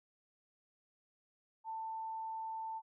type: tone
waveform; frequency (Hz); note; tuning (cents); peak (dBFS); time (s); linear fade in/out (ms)
sine; 890; A5; +20; -39; 1.64-2.82; 50
effects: none